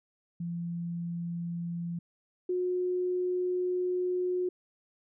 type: tone pair in turn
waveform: sine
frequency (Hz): 171 / 362.3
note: F3 / F#4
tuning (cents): -36 / -36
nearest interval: octave + minor second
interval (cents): 1300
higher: second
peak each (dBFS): -32 / -27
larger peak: second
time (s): 0.4-1.99 / 2.49-4.49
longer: second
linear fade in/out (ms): 5
effects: none